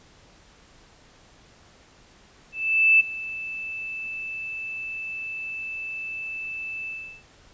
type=tone with ADSR envelope; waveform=sine; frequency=2637 Hz; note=E7; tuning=in tune; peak=-12 dBFS; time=2.52-7.23 s; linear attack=480 ms; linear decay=14 ms; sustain=-18 dB; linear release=350 ms; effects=pink hiss -54 dBFS RMS until 7.53 s + resampled to 16000 Hz